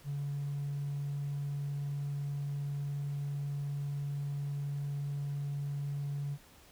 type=tone with hard clipping; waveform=sine; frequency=142.3 Hz; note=C#3; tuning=46 cents sharp; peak=-34 dBFS; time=0.04-6.38 s; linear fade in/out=50 ms; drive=1 dB; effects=pink hiss -59 dBFS RMS until 6.71 s